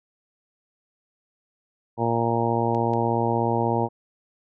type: harmonic tone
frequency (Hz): 116.54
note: A#2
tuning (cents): 0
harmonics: 1 / 2 / 3 / 4 / 5 / 6 / 7 / 8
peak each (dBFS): -27 / -28 / -28 / -28 / -31 / -31 / -28 / -28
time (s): 1.97-3.89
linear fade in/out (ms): 50
type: clicks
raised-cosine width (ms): 0.2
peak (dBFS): -27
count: 2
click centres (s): 2.748 / 2.936
effects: none